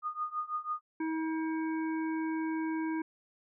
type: tone with tremolo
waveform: sine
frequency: 1229 Hz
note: D#6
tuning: 22 cents flat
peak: -29 dBFS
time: 0.02-0.81 s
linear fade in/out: 50 ms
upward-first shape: triangle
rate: 6.1 Hz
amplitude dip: 95%
type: harmonic tone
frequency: 319.6 Hz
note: D#4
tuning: 47 cents sharp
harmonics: 1 / 3 / 5 / 7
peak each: -31 / -41 / -45 / -48 dBFS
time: 1-3.02 s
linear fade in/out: 5 ms
effects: none